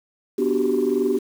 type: chord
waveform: sine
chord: G major seventh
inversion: first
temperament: equal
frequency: 246.9 / 293.7 / 370 / 392 Hz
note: B3 / D4 / F#4 / G4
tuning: 0 / 0 / 0 / 0 cents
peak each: -24 / -25 / -23 / -20 dBFS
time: 0.38-1.19 s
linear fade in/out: 10 ms
effects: tanh soft clip ceiling -11 dBFS + 7-bit